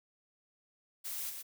blue noise with echo, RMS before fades -40 dBFS, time 1.04-1.31 s, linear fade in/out 20 ms, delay 120 ms, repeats 1, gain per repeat -4 dB, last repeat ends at 1.43 s, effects none

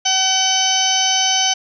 harmonic tone, 760 Hz, F#5, 46 cents sharp, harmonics 1 / 2 / 3 / 4 / 5 / 6 / 7 / 8, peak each -21 / -28 / -27 / -18 / -29 / -26 / -25 / -19 dBFS, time 0.05-1.54 s, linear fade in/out 10 ms, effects none

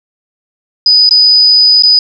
sine tone with dropouts, 4978 Hz, D#8, in tune, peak -3 dBFS, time 0.86-1.99 s, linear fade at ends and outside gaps 2 ms, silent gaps 1.092-1.109 / 1.824-1.834 s, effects none

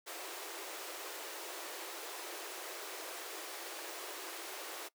pink high-pass noise, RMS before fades -45 dBFS, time 0.06-4.89 s, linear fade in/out 20 ms, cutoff 320 Hz, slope 96 dB/octave, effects noise-tail reverb RT60 0.1 s tail -20 dB re dry

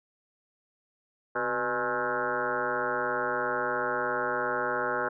sine tone with frequency modulation, 960 Hz, B5, 49 cents flat, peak -26 dBFS, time 1.35-5.09 s, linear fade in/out 10 ms, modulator 117 Hz, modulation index 5.2, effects none

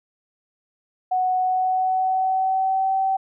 sine tone with pitch glide, 740 to 768.8 Hz, F#5 to G5, 0 to -34 cents, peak -18 dBFS, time 1.11-3.17 s, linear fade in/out 10 ms, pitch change +66 cents, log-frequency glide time 1.38-2.94 s, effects none

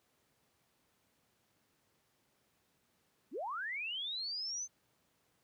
sine linear sweep, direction up, 196 to 6272 Hz, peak -37 dBFS, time 3.31-4.68 s, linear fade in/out 50 ms, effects pink hiss -75 dBFS RMS until 5.43 s + high-pass 100 Hz 12 dB/octave

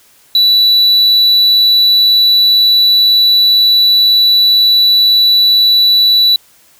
triangle tone, 3951 Hz, B7, in tune, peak -4 dBFS, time 0.35-6.36 s, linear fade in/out 2 ms, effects white hiss -47 dBFS RMS until 6.79 s

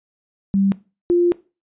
sine tone pair in turn, 196 / 349.2 Hz, G3 / F4, 0 / 0 cents, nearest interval minor seventh, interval 1000 cents, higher second, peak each -14 / -12 dBFS, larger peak second, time 0.54-0.72 / 1.1-1.32 s, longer second, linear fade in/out 0 ms, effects noise-tail reverb RT60 0.3 s tail -19 dB re dry + resampled to 8000 Hz

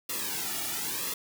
white noise with flanger, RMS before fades -33 dBFS, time 0.09-1.14 s, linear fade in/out 5 ms, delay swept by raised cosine 1.3 to 1.94 ms, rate 0.96 Hz, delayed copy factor -1, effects none

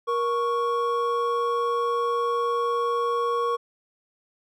triangle tone pair together, 472.4 / 1108.7 Hz, A#4 / C#6, +23 / 0 cents, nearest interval octave + minor third, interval 1477 cents, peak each -23 dBFS, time 0.07-3.57 s, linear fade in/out 20 ms, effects none

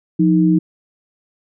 sine tone pair together, 176 / 313.6 Hz, F3 / D#4, +14 / +14 cents, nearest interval minor seventh, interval 1000 cents, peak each -13 dBFS, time 0.19-0.59 s, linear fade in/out 10 ms, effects none

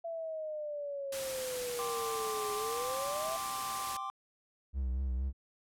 sine exponential two-way sweep, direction down then up, 673 to 415.3 to 673 Hz, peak -36 dBFS, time 0.04-3.37 s, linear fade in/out 10 ms, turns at 2.54 s
white noise, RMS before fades -40 dBFS, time 1.12-3.97 s, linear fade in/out 5 ms
triangle chord, G suspended fourth, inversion none, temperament equal, 784 / 1046.5 / 1174.7 Hz, G5 / C6 / D6, 0 / 0 / 0 cents, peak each -41 / -40 / -37 dBFS, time 1.79-4.1 s, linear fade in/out 0 ms
triangle tone with vibrato, 64.8 Hz, C2, 16 cents flat, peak -29 dBFS, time 4.73-5.33 s, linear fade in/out 50 ms, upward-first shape triangle, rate 4.3 Hz, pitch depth 82 cents each way
effects low-pass 12000 Hz 12 dB/octave

